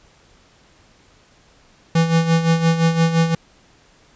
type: tone with tremolo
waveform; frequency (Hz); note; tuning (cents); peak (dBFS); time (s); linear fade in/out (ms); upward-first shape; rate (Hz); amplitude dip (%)
square; 164.81; E3; 0; -12; 1.95-3.35; 5; sine; 5.8; 65
effects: pink hiss -53 dBFS RMS until 4.15 s + resampled to 16000 Hz